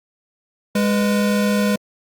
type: tone pair together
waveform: square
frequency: 205.2 / 494.6 Hz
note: G#3 / B4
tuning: -21 / +3 cents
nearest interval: octave + minor third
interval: 1524 cents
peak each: -17 / -24 dBFS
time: 0.75-1.76 s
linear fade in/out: 5 ms
effects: Opus 48 kbps